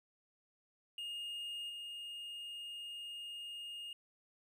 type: tone with level steps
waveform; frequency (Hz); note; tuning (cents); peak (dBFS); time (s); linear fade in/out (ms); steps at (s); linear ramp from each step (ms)
triangle; 2842; F7; +30; -39 / -42; 0.98-3.93; 2; 1.69; 10
effects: none